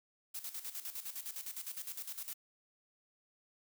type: noise with tremolo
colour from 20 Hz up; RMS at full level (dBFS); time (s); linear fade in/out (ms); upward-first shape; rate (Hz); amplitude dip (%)
blue; -42; 0.34-2.34; 10; square; 9.8; 70
effects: none